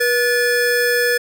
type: tone pair together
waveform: square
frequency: 484.3 / 1729.8 Hz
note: B4 / A6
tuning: -34 / -30 cents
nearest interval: octave + minor seventh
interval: 2204 cents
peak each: -18 dBFS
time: 0-1.18 s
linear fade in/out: 10 ms
effects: none